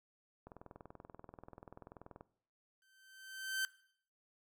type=click train; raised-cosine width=1 ms; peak=-37 dBFS; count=37; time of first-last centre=0.47-2.209 s; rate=20.7 Hz
type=tone with exponential growth; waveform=sawtooth; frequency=1547 Hz; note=G6; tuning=23 cents flat; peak=-29 dBFS; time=2.82-3.65 s; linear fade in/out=1 ms; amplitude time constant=180 ms
effects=noise-tail reverb RT60 0.6 s tail -19 dB re dry